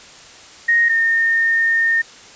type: tone pair in turn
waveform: sine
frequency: 1864.7 / 1827.4 Hz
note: A#6 / A#6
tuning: 0 / -35 cents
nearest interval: unison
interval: 35 cents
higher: first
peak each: -11 / -13 dBFS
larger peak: first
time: 0.68-0.89 / 0.89-2.02 s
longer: second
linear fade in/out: 10 ms
effects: white hiss -41 dBFS RMS until 2.35 s + resampled to 16000 Hz